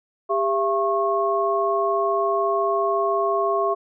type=tone cluster; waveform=sine; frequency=399.6 / 674 / 1092 Hz; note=G4 / E5 / C#6; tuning=+33 / +38 / -26 cents; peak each=-23 dBFS; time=0.29-3.75 s; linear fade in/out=20 ms; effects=none